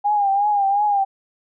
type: tone with vibrato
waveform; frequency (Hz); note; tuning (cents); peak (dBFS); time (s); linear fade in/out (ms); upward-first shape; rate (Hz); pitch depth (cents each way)
sine; 810; G#5; -43; -15; 0.04-1.05; 20; triangle; 2.8; 75
effects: none